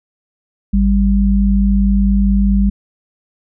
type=tone pair together; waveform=sine; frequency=52.39 / 197.8 Hz; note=G#1 / G3; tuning=+16 / +16 cents; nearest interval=octave + major seventh; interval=2300 cents; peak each=-12 dBFS; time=0.73-2.7 s; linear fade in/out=10 ms; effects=none